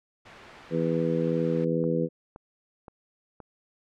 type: noise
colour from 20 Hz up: white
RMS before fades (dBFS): -40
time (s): 0.25-1.65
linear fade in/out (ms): 10
type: harmonic tone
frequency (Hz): 82.41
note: E2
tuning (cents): 0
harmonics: 2 / 3 / 4 / 5 / 6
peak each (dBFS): -28 / -31 / -31 / -32 / -28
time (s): 0.7-2.09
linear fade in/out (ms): 50
type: click train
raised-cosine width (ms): 1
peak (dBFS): -29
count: 4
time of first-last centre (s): 1.84-3.402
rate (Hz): 1.92
effects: low-pass 2000 Hz 12 dB/octave